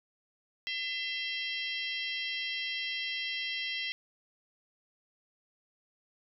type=harmonic tone with a mistuned harmonic; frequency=674 Hz; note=E5; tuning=38 cents sharp; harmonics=3 / 4 / 5 / 6 / 7 / 8; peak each=-38 / -39 / -37 / -44 / -47 / -45 dBFS; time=0.67-3.92 s; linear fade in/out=0 ms; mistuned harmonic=5; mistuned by=-83 cents; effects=none